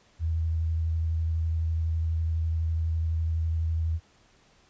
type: tone with vibrato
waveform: sine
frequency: 81.2 Hz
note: E2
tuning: 26 cents flat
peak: -24 dBFS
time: 0.19-4 s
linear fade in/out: 50 ms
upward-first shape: square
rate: 12 Hz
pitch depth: 15 cents each way
effects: pink hiss -61 dBFS RMS until 4.69 s + resampled to 16000 Hz